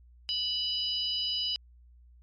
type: harmonic tone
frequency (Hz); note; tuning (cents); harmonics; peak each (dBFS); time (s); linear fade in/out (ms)
987.8; B5; 0; 3 / 4 / 5; -31 / -38 / -32; 0.29-1.56; 0
effects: added 60 Hz sine -53 dBFS peak until 2.22 s + MP3 48 kbps